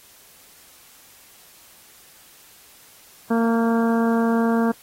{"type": "harmonic tone with a mistuned harmonic", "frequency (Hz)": 229.4, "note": "A#3", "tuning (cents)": -28, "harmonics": [1, 2, 3, 4, 5, 6, 7], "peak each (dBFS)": [-18, -24, -28, -30, -32, -34, -35], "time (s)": [3.3, 4.72], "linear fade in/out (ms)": 10, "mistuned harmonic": 6, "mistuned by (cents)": 19, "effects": ["white hiss -50 dBFS RMS until 4.82 s", "AAC 48 kbps"]}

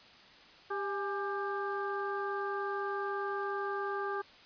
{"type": "harmonic tone with a mistuned harmonic", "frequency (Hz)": 396.7, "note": "G4", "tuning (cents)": 21, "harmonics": [1, 2, 3, 4], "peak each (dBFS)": [-36, -40, -38, -41], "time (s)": [0.7, 4.22], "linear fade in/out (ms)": 10, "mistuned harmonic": 2, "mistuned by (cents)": 73, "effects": ["white hiss -56 dBFS RMS until 4.45 s", "resampled to 11025 Hz"]}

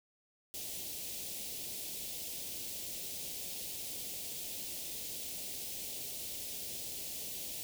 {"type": "band-stop noise", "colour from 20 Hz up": "white", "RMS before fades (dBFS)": -42, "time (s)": [0.54, 7.63], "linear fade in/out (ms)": 0, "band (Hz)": [660, 2600], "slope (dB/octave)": 24, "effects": []}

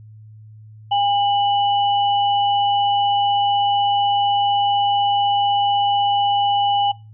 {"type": "tone pair together", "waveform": "sine", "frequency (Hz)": [807.9, 2960], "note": ["G#5", "F#7"], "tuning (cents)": [-48, 0], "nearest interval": "octave + minor seventh", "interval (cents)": 2248, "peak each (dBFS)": [-15, -24], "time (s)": [0.91, 6.92], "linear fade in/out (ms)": 10, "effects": ["noise-tail reverb RT60 0.3 s tail -23 dB re dry", "added 108 Hz sine -39 dBFS peak until 7.13 s"]}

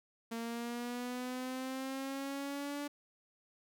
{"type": "linear sweep", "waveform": "sawtooth", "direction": "up", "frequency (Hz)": [228.5, 290], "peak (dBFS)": -34, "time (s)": [0.31, 2.88], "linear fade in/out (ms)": 10, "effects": []}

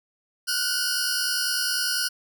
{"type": "tone cluster", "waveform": "sawtooth", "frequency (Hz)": [1434, 1504, 4386, 4974, 5570], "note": ["F6", "F#6", "C#8", "D#8", "F8"], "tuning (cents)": [45, 28, -19, -1, -5], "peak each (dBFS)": -27, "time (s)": [0.47, 2.09], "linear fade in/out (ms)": 20, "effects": []}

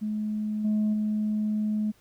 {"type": "tone with level steps", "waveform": "sine", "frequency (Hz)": 212.9, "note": "G#3", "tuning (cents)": 43, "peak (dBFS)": [-26, -20, -23], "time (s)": [0.01, 1.92], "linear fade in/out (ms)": 20, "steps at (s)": [0.64, 0.93], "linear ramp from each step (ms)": 10, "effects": ["tanh soft clip ceiling -20 dBFS", "pink hiss -62 dBFS RMS until 2 s"]}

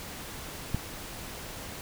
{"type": "click", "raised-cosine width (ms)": 5, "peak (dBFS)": -15, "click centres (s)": 0.746, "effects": ["pink hiss -41 dBFS RMS until 1.81 s"]}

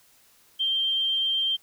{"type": "tone", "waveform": "sine", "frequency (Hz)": 3156, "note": "G7", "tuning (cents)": 11, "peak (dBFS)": -22, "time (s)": [0.59, 1.57], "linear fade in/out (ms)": 20, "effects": ["white hiss -59 dBFS RMS until 1.62 s"]}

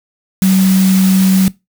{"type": "tone in noise", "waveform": "sine", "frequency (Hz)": 189.6, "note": "F#3", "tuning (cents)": 43, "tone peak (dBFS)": -7, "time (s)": [0.42, 1.48], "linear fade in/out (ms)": 0, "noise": "white", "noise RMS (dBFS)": -22, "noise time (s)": [0.42, 1.48], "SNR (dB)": 12, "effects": ["noise-tail reverb RT60 0.2 s tail -20 dB re dry"]}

